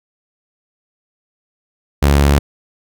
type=tone; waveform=sawtooth; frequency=71 Hz; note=C#2; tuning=42 cents sharp; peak=-5 dBFS; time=2.02-2.39 s; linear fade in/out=10 ms; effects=none